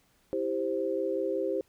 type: chord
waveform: sine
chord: C major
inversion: first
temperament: just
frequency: 327 / 392.4 / 523.3 Hz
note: E4 / G4 / C5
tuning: -14 / +2 / 0 cents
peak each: -34 / -31 / -31 dBFS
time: 0.33-1.61 s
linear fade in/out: 0 ms
effects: pink hiss -67 dBFS RMS until 1.68 s